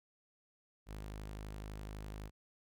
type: tone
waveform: sawtooth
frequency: 51.91 Hz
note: G#1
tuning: in tune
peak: -40 dBFS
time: 0.86-2.31 s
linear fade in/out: 50 ms
effects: none